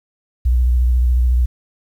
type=tone with vibrato; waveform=sine; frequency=61.5 Hz; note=B1; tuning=7 cents flat; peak=-11 dBFS; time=0.45-1.46 s; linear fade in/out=10 ms; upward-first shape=sine; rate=14 Hz; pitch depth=57 cents each way; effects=8-bit